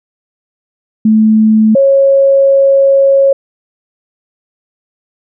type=tone pair in turn; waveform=sine; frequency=217.9 / 547.9 Hz; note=A3 / C#5; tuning=-17 / -20 cents; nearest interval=octave + major third; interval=1597 cents; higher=second; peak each=-4 dBFS; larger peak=neither; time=1.05-1.75 / 1.75-3.33 s; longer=second; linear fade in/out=5 ms; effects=none